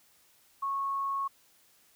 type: tone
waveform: sine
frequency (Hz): 1100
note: C#6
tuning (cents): -14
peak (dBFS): -29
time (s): 0.62-1.28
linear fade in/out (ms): 10
effects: white hiss -64 dBFS RMS until 1.95 s